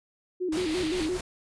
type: tone with vibrato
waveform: sine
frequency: 338 Hz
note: E4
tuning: 43 cents sharp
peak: -26 dBFS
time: 0.4-1.18 s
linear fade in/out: 20 ms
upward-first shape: square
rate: 5.8 Hz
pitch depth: 130 cents each way
type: noise with tremolo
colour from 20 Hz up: pink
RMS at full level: -35 dBFS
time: 0.52-1.21 s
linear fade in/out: 5 ms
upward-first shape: triangle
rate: 4.7 Hz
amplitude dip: 50%
type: band-pass noise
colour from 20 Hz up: white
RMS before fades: -40 dBFS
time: 0.54-1.1 s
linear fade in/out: 50 ms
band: 1800 to 4800 Hz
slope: 96 dB/octave
effects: resampled to 22050 Hz